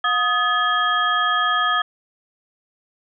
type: tone cluster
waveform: sine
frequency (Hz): 718 / 1253 / 1716 / 3246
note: F5 / D#6 / A6 / G#7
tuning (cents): +48 / +12 / -44 / -40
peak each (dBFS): -27 / -19 / -22 / -25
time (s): 0.04-1.82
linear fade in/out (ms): 5
effects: none